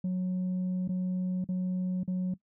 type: tone with dropouts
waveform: sine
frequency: 183.4 Hz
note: F#3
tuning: 15 cents flat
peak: -25 dBFS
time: 0.04-2.34 s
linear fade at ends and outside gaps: 5 ms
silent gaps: 0.878-0.89 / 1.443-1.488 / 2.034-2.077 s
effects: noise-tail reverb RT60 0.1 s tail -19 dB re dry + tanh soft clip ceiling -27 dBFS